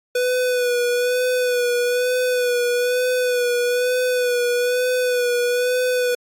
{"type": "tone with vibrato", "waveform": "square", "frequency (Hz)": 493.9, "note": "B4", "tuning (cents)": 0, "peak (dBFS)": -18, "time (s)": [0.15, 6.15], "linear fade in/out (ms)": 5, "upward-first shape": "sine", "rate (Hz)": 1.1, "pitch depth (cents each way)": 31, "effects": ["AAC 64 kbps"]}